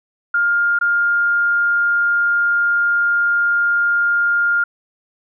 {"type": "tone with dropouts", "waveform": "sine", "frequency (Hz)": 1408, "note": "F6", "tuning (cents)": 14, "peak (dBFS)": -13, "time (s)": [0.34, 4.64], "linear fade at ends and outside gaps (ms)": 5, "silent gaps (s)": [0.789, 0.811], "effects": []}